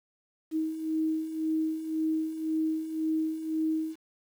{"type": "beating tone pair", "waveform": "sine", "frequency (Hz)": [315.1, 317], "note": ["D#4", "D#4"], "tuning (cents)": [22, 32], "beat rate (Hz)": 1.9, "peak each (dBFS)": [-34, -28], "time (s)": [0.51, 3.96], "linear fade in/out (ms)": 50, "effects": ["9-bit"]}